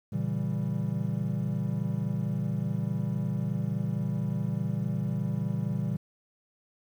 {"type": "chord", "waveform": "triangle", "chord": "A# diminished seventh", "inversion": "none", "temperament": "equal with one note detuned", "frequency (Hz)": [116.54, 140.12, 164.81, 196], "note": ["A#2", "C#3", "E3", "G3"], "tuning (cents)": [0, 19, 0, 0], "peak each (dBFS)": -31, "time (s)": [0.12, 5.97], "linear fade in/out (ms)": 10, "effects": ["10-bit"]}